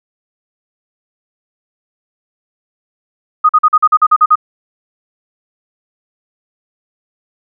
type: tone bursts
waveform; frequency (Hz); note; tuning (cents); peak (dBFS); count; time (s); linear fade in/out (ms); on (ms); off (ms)
sine; 1244; D#6; -1; -4; 10; 3.44-4.356; 10; 52; 44
effects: none